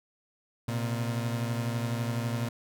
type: beating tone pair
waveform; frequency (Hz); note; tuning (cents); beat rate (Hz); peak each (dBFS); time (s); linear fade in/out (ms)
30% pulse; 116.54 / 128.54; A#2 / C3; 0 / -30; 12; -27 / -33; 0.68-2.49; 5
effects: none